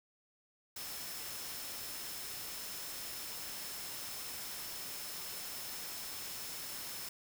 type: tone in noise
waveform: sine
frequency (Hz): 5274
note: E8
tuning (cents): 0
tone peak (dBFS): -50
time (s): 0.76-7.09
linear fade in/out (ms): 5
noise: white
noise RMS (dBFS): -44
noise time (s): 0.76-7.09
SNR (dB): -9
effects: none